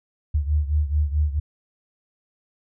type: beating tone pair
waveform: sine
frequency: 73.6 / 78.2 Hz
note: D2 / D#2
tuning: +4 / +9 cents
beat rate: 4.6 Hz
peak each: -20 / -24 dBFS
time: 0.34-1.4 s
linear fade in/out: 10 ms
effects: none